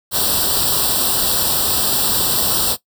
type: noise with comb filter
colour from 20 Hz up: white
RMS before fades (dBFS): -17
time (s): 0.11-2.77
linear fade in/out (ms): 50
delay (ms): 0.23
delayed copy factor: +0.9
effects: noise-tail reverb RT60 0.1 s tail -17 dB re dry